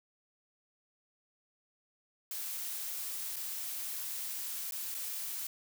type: noise with dropouts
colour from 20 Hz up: blue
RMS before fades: -39 dBFS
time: 2.31-5.47 s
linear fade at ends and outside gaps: 2 ms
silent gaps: 3.36-3.365 / 4.71-4.721 / 4.944-4.948 s
effects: none